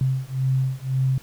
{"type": "beating tone pair", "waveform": "sine", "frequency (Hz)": [130.81, 132.71], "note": ["C3", "C3"], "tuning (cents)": [0, 25], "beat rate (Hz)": 1.9, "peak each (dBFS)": -23, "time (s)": [0.01, 1.18], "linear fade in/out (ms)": 2, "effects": ["pink hiss -49 dBFS RMS until 1.22 s"]}